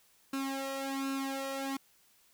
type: tone with flanger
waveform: sawtooth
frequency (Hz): 271.2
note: C#4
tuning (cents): -38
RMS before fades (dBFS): -36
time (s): 0.33-1.77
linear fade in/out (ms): 5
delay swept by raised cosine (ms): 0.74 to 1.6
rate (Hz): 1.3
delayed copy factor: +0.85
effects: white hiss -66 dBFS RMS until 2.33 s